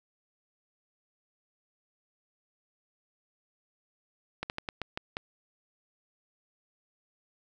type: slowing click train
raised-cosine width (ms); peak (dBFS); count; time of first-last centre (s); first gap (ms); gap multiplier
0.3; -17; 7; 4.43-5.169; 69; 1.23
effects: none